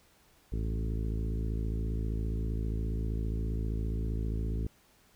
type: harmonic tone with a mistuned harmonic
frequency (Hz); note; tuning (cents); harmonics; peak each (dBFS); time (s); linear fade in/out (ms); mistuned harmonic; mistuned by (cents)
55; A1; 0; 1 / 2 / 3 / 4 / 5 / 6 / 7 / 8; -31 / -37 / -41 / -43 / -45 / -47 / -48 / -49; 0.52-4.67; 5; 1; +58
effects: pink hiss -64 dBFS RMS until 5.15 s